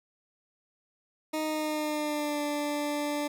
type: tone with pitch glide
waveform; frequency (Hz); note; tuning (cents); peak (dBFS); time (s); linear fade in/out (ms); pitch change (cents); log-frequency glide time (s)
20% pulse; 310.8 to 293.5; D#4 to D4; -2 to -1; -24; 1.33-3.28; 10; -99; 1.44-2.41
effects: none